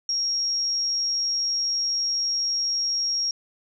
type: tone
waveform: sine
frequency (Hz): 5588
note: F8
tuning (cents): 0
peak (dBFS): -22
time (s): 0.09-3.31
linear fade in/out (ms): 2
effects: none